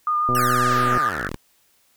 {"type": "tone with vibrato", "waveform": "sine", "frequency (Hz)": 1216, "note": "D#6", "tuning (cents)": -40, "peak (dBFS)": -18, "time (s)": [0.07, 1.09], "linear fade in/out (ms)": 2, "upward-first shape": "sine", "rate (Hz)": 7, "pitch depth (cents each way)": 16}
{"type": "click train", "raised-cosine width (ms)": 2, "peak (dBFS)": -14, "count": 86, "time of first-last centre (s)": [0.29, 0.975], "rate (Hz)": 124}
{"type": "exponential sweep", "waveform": "5% pulse", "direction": "down", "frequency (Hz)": [2960, 30.92], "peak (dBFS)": -18, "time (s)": [0.35, 1.36], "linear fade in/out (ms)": 0}
{"type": "band-pass noise", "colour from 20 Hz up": "white", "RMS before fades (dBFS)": -28, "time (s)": [0.35, 1.29], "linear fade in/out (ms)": 20, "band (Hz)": [1200, 1800], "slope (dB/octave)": 96}
{"effects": ["white hiss -61 dBFS RMS until 1.96 s"]}